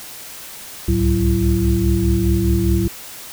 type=tone cluster; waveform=sine; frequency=65.3 / 70.2 / 107.7 / 186.2 / 336.9 Hz; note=C2 / C#2 / A2 / F#3 / E4; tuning=-3 / +22 / -37 / +11 / +38 cents; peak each=-20 dBFS; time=0.88-2.88 s; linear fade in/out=5 ms; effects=white hiss -35 dBFS RMS until 3.32 s